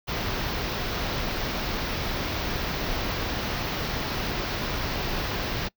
pink band-stop noise, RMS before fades -29 dBFS, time 0.07-5.69 s, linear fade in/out 20 ms, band 5700 to 15000 Hz, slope 48 dB/octave, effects noise-tail reverb RT60 0.1 s tail -23 dB re dry

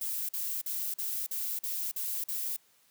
violet noise bursts, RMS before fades -34 dBFS, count 8, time 0.01-2.565 s, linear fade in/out 5 ms, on 280 ms, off 45 ms, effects white hiss -66 dBFS RMS until 2.9 s + high-pass 100 Hz 12 dB/octave

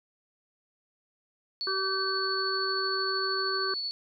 sine tone with tremolo, 4435 Hz, C#8, in tune, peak -29 dBFS, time 1.61-3.91 s, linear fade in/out 0 ms, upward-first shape triangle, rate 13 Hz, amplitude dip 30%
harmonic tone, 384.3 Hz, G4, 34 cents flat, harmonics 1 / 3 / 4, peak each -33 / -33 / -33 dBFS, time 1.67-3.74 s, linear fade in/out 2 ms
effects none

